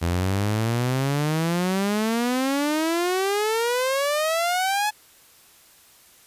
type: exponential sweep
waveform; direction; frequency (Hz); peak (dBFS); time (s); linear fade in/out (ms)
sawtooth; up; 83.4 to 858; -17; 0.01-4.91; 20
effects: white hiss -53 dBFS RMS until 6.26 s + resampled to 32000 Hz